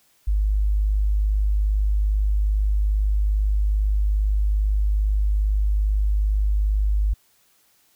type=tone; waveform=sine; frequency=51.2 Hz; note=G#1; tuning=24 cents flat; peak=-17 dBFS; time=0.27-7.14 s; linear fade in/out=10 ms; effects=white hiss -61 dBFS RMS until 7.95 s